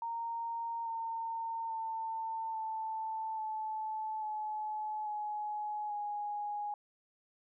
sine tone with pitch steps, 925 / 910.7 / 896.6 / 882.7 / 869.1 / 855.6 / 842.4 / 829.3 Hz, A#5 / A#5 / A5 / A5 / A5 / A5 / G#5 / G#5, -14 / -41 / +32 / +5 / -22 / -49 / +24 / -3 cents, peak -35 dBFS, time 0.02-6.74 s, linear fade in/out 2 ms, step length 840 ms, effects none

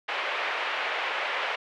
white band-pass noise, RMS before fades -30 dBFS, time 0.08-1.56 s, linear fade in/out 10 ms, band 480 to 2700 Hz, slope 24 dB/octave, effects none

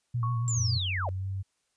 sine tone with vibrato, 117.8 Hz, A#2, 19 cents sharp, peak -26 dBFS, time 0.14-0.78 s, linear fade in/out 10 ms, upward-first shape triangle, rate 7.2 Hz, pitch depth 67 cents each way
sine tone with exponential decay, 1108.7 Hz, C#6, in tune, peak -30 dBFS, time 0.23-0.88 s, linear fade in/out 2 ms, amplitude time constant 140 ms
sine linear sweep, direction down, 7459 to 510 Hz, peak -30 dBFS, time 0.48-1.09 s, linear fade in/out 0 ms
sine tone with pitch glide, 92.6 to 96.37 Hz, F#2 to G2, +2 to -29 cents, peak -30 dBFS, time 0.56-1.43 s, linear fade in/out 20 ms, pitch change +69 cents, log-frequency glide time 1.1-1.27 s
effects white hiss -75 dBFS RMS until 1.76 s + resampled to 22050 Hz

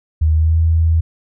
sine tone with pitch glide, 78.4 to 81.49 Hz, D#2 to E2, +14 to -19 cents, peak -10 dBFS, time 0.21-1.01 s, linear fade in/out 10 ms, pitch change +67 cents, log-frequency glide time 0.35-0.58 s, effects none

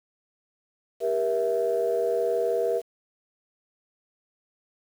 sine chord, E diminished, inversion first, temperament just, 395.6 / 474.7 / 659.3 Hz, G4 / Bb4 / E5, +16 / +31 / 0 cents, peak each -28 / -24 / -27 dBFS, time 1-2.82 s, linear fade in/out 50 ms, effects tanh soft clip ceiling -14 dBFS + 8-bit

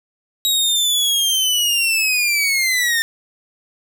sawtooth linear sweep, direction down, 3832 to 1802 Hz, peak -12 dBFS, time 0.45-3.02 s, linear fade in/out 0 ms, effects none

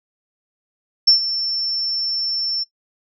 sine tone with ADSR envelope, 5390 Hz, E8, 38 cents sharp, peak -7 dBFS, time 1.07-2.64 s, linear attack 10 ms, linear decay 110 ms, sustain -13 dB, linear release 15 ms, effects noise-tail reverb RT60 0.1 s tail -19 dB re dry

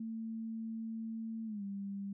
sine tone with pitch glide, 224.3 to 198.68 Hz, A3 to G3, +34 to +24 cents, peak -38 dBFS, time 0-2.13 s, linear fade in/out 5 ms, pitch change -210 cents, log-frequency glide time 1.45-1.63 s, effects none

